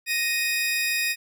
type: tone pair together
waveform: sawtooth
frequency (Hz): 1864.7 / 2495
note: A#6 / D#7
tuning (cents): 0 / +4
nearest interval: perfect fourth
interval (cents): 504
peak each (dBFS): -24 / -21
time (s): 0.06-1.16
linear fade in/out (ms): 50
effects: none